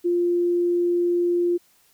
sine tone, 349.2 Hz, F4, in tune, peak -18 dBFS, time 0.04-1.58 s, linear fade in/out 20 ms, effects white hiss -60 dBFS RMS until 1.93 s

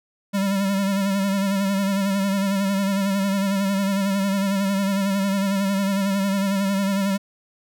square tone with vibrato, 196.5 Hz, G3, 4 cents sharp, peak -20 dBFS, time 0.33-7.18 s, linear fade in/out 20 ms, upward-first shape sine, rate 11 Hz, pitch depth 45 cents each way, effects none

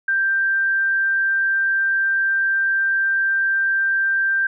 sine tone, 1576 Hz, G6, 9 cents sharp, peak -16 dBFS, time 0.08-4.47 s, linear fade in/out 5 ms, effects none

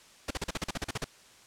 pink noise bursts, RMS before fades -32 dBFS, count 12, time 0.28-1.044 s, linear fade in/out 5 ms, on 27 ms, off 40 ms, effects white hiss -56 dBFS RMS until 1.46 s + low-pass 8000 Hz 12 dB/octave

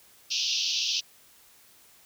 white band-pass noise, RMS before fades -28 dBFS, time 0.3-1.01 s, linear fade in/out 20 ms, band 2600 to 6000 Hz, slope 96 dB/octave, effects white hiss -57 dBFS RMS until 2.05 s

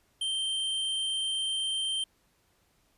square tone, 3136 Hz, G7, in tune, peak -29 dBFS, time 0.21-2.04 s, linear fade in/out 5 ms, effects pink hiss -69 dBFS RMS until 2.97 s + resampled to 32000 Hz

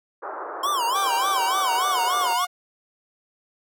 white band-pass noise, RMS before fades -33 dBFS, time 0.22-2.34 s, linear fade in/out 10 ms, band 350 to 1400 Hz, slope 48 dB/octave
square tone with vibrato, 1046.5 Hz, C6, in tune, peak -22 dBFS, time 0.63-2.45 s, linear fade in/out 5 ms, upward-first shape sine, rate 3.4 Hz, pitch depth 220 cents each way
sawtooth tone with pitch glide, 784 to 718.9 Hz, G5 to F5, 0 to +50 cents, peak -23 dBFS, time 0.94-2.47 s, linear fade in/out 20 ms, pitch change -150 cents, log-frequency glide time 1.16-2.26 s
effects none

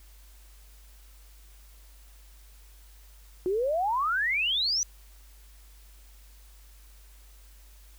sine exponential sweep, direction up, 353.7 to 6090 Hz, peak -24 dBFS, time 3.46-4.83 s, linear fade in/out 0 ms, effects added 50 Hz sine -50 dBFS peak until 7.98 s + white hiss -59 dBFS RMS until 7.98 s

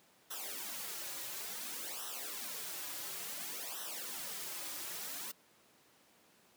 white noise with flanger, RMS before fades -43 dBFS, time 0.3-5.32 s, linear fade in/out 10 ms, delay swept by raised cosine 0.43 to 4.53 ms, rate 0.57 Hz, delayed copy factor -1, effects pink hiss -66 dBFS RMS until 6.56 s + high-pass 200 Hz 12 dB/octave

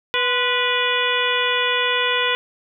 harmonic tone with a mistuned harmonic, 490.8 Hz, B4, 11 cents flat, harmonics 1 / 2 / 3 / 4 / 5 / 6 / 7, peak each -25 / -25 / -25 / -25 / -25 / -25 / -25 dBFS, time 0.14-2.35 s, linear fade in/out 0 ms, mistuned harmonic 2, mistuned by +66 cents, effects none

